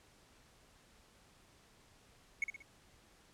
triangle tone with echo, 2202 Hz, C#7, 12 cents flat, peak -29 dBFS, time 2.42-2.44 s, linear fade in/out 2 ms, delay 61 ms, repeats 3, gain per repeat -7 dB, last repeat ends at 2.623 s, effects pink hiss -65 dBFS RMS until 3.33 s + low-pass 10000 Hz 12 dB/octave

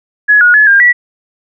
sine tone with pitch steps, 1687 / 1448 / 1708 / 1605 / 1945 Hz, G#6 / F#6 / G#6 / G6 / B6, +27 / -38 / +48 / +40 / -27 cents, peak -3 dBFS, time 0.28-0.93 s, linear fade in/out 20 ms, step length 130 ms, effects none

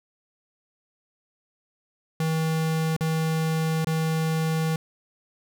square tone with dropouts, 160 Hz, D#3, 49 cents sharp, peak -23 dBFS, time 2.2-4.76 s, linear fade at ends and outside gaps 2 ms, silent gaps 2.965-3.008 / 3.846-3.87 s, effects none

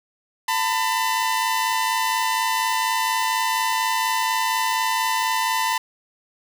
sawtooth tone pair together, 898 / 1002.2 Hz, A5 / B5, +35 / +25 cents, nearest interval major second, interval 190 cents, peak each -19 dBFS, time 0.48-5.78 s, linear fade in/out 5 ms, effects none

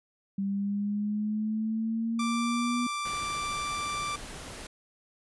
sine exponential sweep, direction up, 196 to 244.6 Hz, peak -27 dBFS, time 0.38-2.87 s, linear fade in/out 5 ms
sawtooth tone, 1175 Hz, D6, 1 cent sharp, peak -27 dBFS, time 2.19-4.16 s, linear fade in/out 5 ms
pink noise, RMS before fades -42 dBFS, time 3.05-4.67 s, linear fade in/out 5 ms
effects resampled to 24000 Hz

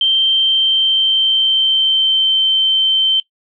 sine tone with pitch glide, 3136 to 3105 Hz, G7 to G7, 0 to -17 cents, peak -10 dBFS, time 0.01-3.2 s, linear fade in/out 2 ms, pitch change -17 cents, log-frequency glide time 0.31-2.39 s, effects noise-tail reverb RT60 0.1 s tail -19 dB re dry

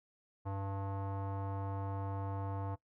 square tone with low-pass filter, 98 Hz, G2, in tune, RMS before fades -39 dBFS, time 0.45-2.76 s, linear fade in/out 20 ms, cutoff 950 Hz, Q 3, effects noise-tail reverb RT60 0.1 s tail -18 dB re dry

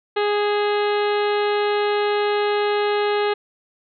harmonic tone with a mistuned harmonic, 413.7 Hz, G#4, 7 cents flat, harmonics 1 / 2 / 3 / 4 / 5 / 6 / 7 / 8 / 9 / 10, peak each -19 / -25 / -29 / -31 / -33 / -35 / -36 / -37 / -38 / -39 dBFS, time 0.16-3.34 s, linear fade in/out 10 ms, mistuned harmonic 6, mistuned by +43 cents, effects none

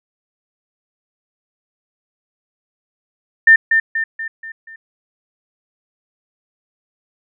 sine tone with echo, 1800 Hz, A6, 39 cents sharp, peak -4 dBFS, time 3.47-3.56 s, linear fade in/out 5 ms, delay 240 ms, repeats 5, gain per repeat -6 dB, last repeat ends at 4.76 s, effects none

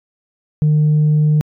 sine tone, 151.7 Hz, D#3, 44 cents flat, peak -8 dBFS, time 0.62-1.41 s, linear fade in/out 0 ms, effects tanh soft clip ceiling -8 dBFS

